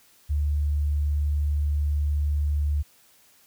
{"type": "tone", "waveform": "sine", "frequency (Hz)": 73.42, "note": "D2", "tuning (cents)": 0, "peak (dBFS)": -21, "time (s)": [0.29, 2.83], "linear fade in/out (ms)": 20, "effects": ["white hiss -58 dBFS RMS until 3.46 s"]}